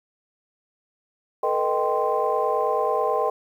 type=tone cluster; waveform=sine; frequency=440.1 / 489.3 / 620 / 783 / 1042 Hz; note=A4 / B4 / D#5 / G5 / C6; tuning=0 / -16 / -6 / -2 / -7 cents; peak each=-26 dBFS; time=1.43-3.3 s; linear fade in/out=5 ms; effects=tanh soft clip ceiling -9 dBFS + 9-bit